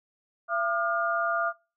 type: tone cluster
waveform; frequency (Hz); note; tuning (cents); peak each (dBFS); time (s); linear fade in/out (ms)
sine; 675 / 1204 / 1420; E5 / D6 / F6; +41 / +43 / +28; -29; 0.48-1.53; 50
effects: noise-tail reverb RT60 0.3 s tail -21 dB re dry